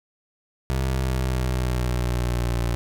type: tone with pitch glide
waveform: 25% pulse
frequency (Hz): 65.41 to 58.95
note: C2 to A#1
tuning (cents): 0 to +20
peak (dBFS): -18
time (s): 0.7-2.75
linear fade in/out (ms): 0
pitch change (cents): -180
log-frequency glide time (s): 0.87-2.63
effects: none